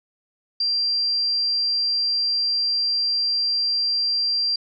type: tone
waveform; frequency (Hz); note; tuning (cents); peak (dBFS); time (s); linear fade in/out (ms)
sine; 4725; D8; +10; -19; 0.6-4.56; 5
effects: none